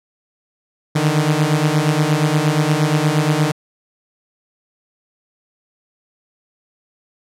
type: beating tone pair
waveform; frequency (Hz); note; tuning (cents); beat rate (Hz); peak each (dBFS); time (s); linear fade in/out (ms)
sawtooth; 148.2 / 156.7; D3 / D#3; +16 / +13; 8.5; -13; 0.95-3.52; 10
effects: low-pass 11000 Hz 12 dB/octave